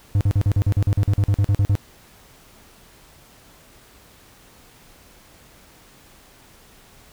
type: tone bursts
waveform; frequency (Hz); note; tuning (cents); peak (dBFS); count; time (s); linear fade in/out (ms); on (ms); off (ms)
triangle; 100.4; G2; +42; -12; 16; 0.15-1.753; 0; 58; 45
effects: pink hiss -50 dBFS RMS until 7.12 s

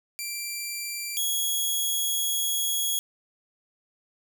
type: tone pair in turn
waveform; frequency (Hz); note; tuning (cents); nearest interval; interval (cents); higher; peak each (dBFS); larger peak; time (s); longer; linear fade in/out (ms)
10% pulse; 2356 / 3332; D7 / G#7; +5 / +5; tritone; 600; second; -22 / -16; second; 0.19-1.17 / 1.17-2.99; second; 0
effects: none

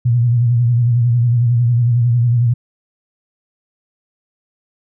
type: tone with vibrato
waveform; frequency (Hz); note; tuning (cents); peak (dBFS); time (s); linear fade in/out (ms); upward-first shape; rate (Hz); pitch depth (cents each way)
sine; 119.7; A#2; +46; -10; 0.05-2.54; 10; sine; 11; 62
effects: none

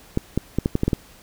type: clicks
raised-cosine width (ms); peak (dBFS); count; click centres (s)
3; -6; 8; 0.174 / 0.376 / 0.586 / 0.659 / 0.754 / 0.834 / 0.88 / 0.932
effects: pink hiss -49 dBFS RMS until 1.22 s

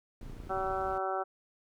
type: noise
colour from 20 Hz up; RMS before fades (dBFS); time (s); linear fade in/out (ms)
brown; -45; 0.21-0.98; 2
type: click train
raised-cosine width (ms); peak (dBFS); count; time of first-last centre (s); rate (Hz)
3; -36; 15; 0.23-0.711; 29.1
type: harmonic tone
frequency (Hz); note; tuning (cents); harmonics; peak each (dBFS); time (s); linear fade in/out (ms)
190.3; F#3; +49; 2 / 3 / 4 / 5 / 6 / 7 / 8; -37 / -38 / -34 / -45 / -43 / -37 / -47; 0.49-1.24; 20
effects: none

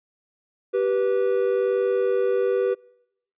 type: tone pair together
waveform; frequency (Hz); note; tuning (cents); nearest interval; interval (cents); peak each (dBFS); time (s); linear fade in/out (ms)
triangle; 388.8 / 489.8; G4 / B4; -14 / -14; major third; 400; -20; 0.73-2.75; 20
effects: noise-tail reverb RT60 0.9 s tail -26 dB re dry + resampled to 8000 Hz

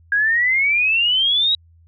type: exponential sweep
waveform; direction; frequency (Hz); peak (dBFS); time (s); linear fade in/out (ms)
sine; up; 1618 to 3862; -14; 0.12-1.55; 2
effects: added 83 Hz sine -48 dBFS peak until 1.87 s

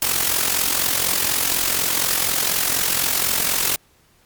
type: noise with amplitude modulation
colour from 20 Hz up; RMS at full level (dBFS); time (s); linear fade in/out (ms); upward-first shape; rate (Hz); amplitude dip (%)
white; -17; 0.02-3.76; 2; sine; 44.1; 65
effects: pink hiss -57 dBFS RMS until 4.25 s + MP3 96 kbps

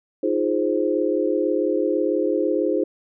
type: chord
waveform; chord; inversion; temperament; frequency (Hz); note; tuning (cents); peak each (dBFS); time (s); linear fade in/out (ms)
sine; F minor seventh; third; equal; 311.1 / 349.2 / 415.3 / 523.3; Eb4 / F4 / Ab4 / C5; 0 / 0 / 0 / 0; -24; 0.23-2.84; 5
effects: none

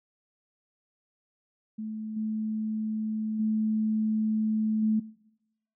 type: tone with level steps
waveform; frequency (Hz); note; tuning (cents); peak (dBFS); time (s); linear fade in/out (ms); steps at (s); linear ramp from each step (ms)
sine; 217.2; A3; -22; -32 / -27 / -23 / -21; 1.78-5; 10; 2.16 / 3.39 / 4.82; 10
effects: noise-tail reverb RT60 0.9 s tail -22 dB re dry

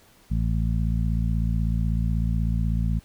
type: harmonic tone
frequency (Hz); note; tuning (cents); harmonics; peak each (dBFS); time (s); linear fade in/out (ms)
56.2; A1; +37; 1 / 2 / 3 / 4; -23 / -27 / -28 / -33; 0.3-3; 20
effects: pink hiss -56 dBFS RMS until 3.04 s

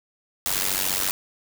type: noise with amplitude modulation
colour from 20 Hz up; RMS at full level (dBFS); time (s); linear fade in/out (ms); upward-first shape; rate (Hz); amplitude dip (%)
white; -21; 0.46-1.11; 0; sine; 94.5; 85
effects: none

